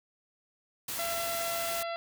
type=noise; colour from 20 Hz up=white; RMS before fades=-36 dBFS; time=0.88-1.83 s; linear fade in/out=5 ms
type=harmonic tone; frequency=676 Hz; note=E5; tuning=43 cents sharp; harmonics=1 / 2 / 3 / 4 / 5 / 6 / 7; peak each=-34 / -40 / -44 / -46 / -48 / -50 / -51 dBFS; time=0.99-1.96 s; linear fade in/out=0 ms
effects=none